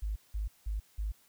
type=tone bursts; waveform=sine; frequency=52.1 Hz; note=G#1; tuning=6 cents sharp; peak=-31 dBFS; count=4; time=0.02-1.12 s; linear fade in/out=10 ms; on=140 ms; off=180 ms; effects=white hiss -65 dBFS RMS until 1.28 s